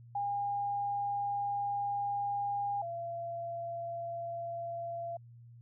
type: tone pair in turn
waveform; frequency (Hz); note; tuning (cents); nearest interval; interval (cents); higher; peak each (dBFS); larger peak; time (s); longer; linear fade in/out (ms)
sine; 810 / 681.1; G#5 / F5; -43 / -44; minor third; 301; first; -31 / -36; first; 0.15-2.82 / 2.82-5.17; first; 5
effects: added 118 Hz sine -51 dBFS peak until 5.61 s